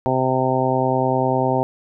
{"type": "harmonic tone", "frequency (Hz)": 130, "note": "C3", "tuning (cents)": -11, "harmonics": [1, 2, 3, 4, 5, 6, 7], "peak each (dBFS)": [-24, -24, -24, -24, -24, -24, -24], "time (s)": [0.06, 1.63], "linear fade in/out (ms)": 0, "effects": []}